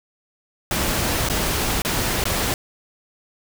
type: noise with dropouts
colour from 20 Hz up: pink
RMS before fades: -22 dBFS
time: 0.71-2.54 s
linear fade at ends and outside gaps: 1 ms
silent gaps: 1.288-1.298 / 1.82-1.849 / 2.24-2.254 s
effects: none